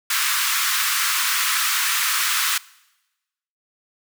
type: high-pass noise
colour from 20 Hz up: pink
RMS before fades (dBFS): -21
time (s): 0.1-2.58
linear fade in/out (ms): 5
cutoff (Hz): 1100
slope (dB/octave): 48
effects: noise-tail reverb RT60 1.0 s tail -22 dB re dry